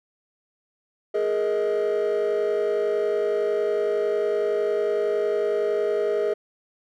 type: chord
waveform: triangle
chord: Ab suspended second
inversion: none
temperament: equal with one note detuned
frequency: 415.3 / 466.2 / 630.6 Hz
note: Ab4 / Bb4 / Eb5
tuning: 0 / 0 / +23 cents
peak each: -20 / -24 / -24 dBFS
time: 1.14-6.34 s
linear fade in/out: 10 ms
effects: tanh soft clip ceiling -15 dBFS